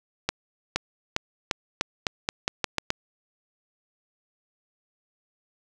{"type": "accelerating click train", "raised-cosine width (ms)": 0.2, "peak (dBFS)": -6, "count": 11, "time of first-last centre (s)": [0.29, 2.904], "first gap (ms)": 470, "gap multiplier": 0.86, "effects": []}